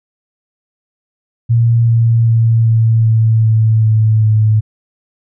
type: tone with pitch steps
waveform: sine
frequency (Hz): 116.54 / 115.33 / 114.14 / 112.96 / 111.79 / 110.64 / 109.49 / 108.36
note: A#2 / A#2 / A#2 / A2 / A2 / A2 / A2 / A2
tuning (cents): 0 / -18 / -36 / +46 / +28 / +10 / -8 / -26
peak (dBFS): -7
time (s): 1.49-4.61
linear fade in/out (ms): 20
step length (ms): 390
effects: none